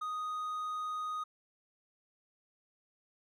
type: tone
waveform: triangle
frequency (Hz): 1244.5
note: D#6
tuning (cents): 0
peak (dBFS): -33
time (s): 0.01-1.24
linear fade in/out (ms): 10
effects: none

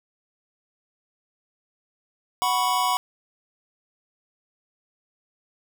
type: chord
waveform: square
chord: F# suspended fourth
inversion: none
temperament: just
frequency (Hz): 740 / 986.7 / 1110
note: F#5 / B5 / C#6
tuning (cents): 0 / -2 / +2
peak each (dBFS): -27 / -24 / -27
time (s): 2.42-2.97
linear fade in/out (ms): 0
effects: none

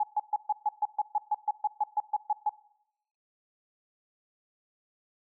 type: tone bursts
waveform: sine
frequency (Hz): 842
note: G#5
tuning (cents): +24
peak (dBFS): -23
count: 16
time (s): 0-2.494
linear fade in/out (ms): 5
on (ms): 34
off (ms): 130
effects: noise-tail reverb RT60 0.8 s tail -20 dB re dry

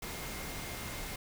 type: tone in noise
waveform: sine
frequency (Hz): 2122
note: C7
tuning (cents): +24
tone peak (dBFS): -50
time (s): 0.02-1.16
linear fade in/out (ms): 5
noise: pink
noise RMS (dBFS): -41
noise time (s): 0.02-1.16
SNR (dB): -12
effects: none

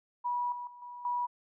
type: tone with level steps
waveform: sine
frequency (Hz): 973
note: B5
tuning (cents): -26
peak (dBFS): -29 / -37 / -48 / -42 / -29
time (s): 0.24-1.27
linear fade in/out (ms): 20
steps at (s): 0.52 / 0.67 / 0.82 / 1.05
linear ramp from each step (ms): 2
effects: none

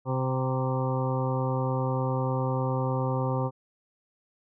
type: harmonic tone with a mistuned harmonic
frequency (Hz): 130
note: C3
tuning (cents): -11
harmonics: 1 / 2 / 3 / 4 / 6 / 7 / 8 / 9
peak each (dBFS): -27 / -34 / -36 / -32 / -38 / -36 / -40 / -39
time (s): 0.05-3.51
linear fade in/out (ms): 50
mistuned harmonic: 7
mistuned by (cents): +25
effects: none

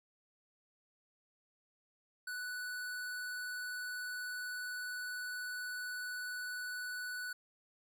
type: tone with vibrato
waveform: square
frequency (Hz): 1484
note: F#6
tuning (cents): +5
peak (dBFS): -40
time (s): 2.27-7.33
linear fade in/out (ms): 5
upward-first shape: triangle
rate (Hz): 20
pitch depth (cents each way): 20
effects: none

